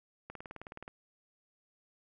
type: click train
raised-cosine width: 0.5 ms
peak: -29 dBFS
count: 12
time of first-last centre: 0.3-0.879 s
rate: 19 Hz
effects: none